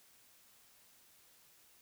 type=silence; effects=white hiss -65 dBFS RMS until 1.81 s